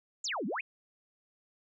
sine exponential two-way sweep, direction down then up, 7750 to 180 to 2813 Hz, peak -32 dBFS, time 0.24-0.61 s, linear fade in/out 5 ms, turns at 0.46 s, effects none

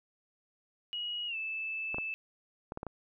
sine tone with pitch glide, 2900 to 2629 Hz, F#7 to E7, -35 to -5 cents, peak -34 dBFS, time 0.93-2.14 s, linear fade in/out 0 ms, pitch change -170 cents, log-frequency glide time 1.27-1.36 s
clicks, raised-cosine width 1 ms, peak -24 dBFS, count 6, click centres 1.945 / 1.984 / 2.721 / 2.774 / 2.831 / 2.867 s
effects none

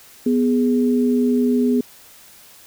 sine tone pair together, 246.9 / 415.2 Hz, B3 / G#4, 0 / 0 cents, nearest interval major sixth, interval 900 cents, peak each -15 / -21 dBFS, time 0.26-1.81 s, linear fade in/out 5 ms, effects white hiss -46 dBFS RMS until 2.66 s

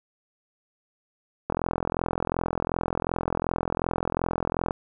click train, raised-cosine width 1 ms, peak -11 dBFS, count 138, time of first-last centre 1.5-4.708 s, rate 42.7 Hz, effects none

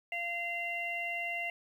harmonic tone, 690 Hz, F5, 21 cents flat, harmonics 1 / 3 / 4, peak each -40 / -36 / -38 dBFS, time 0.12-1.5 s, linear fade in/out 2 ms, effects 10-bit

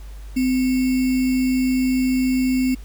sine tone with sample-and-hold, 257.2 Hz, C4, 30 cents flat, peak -16 dBFS, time 0.36-2.75 s, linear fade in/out 10 ms, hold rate 2450 Hz, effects added 50 Hz sine -33 dBFS peak until 2.84 s + pink hiss -50 dBFS RMS until 2.84 s

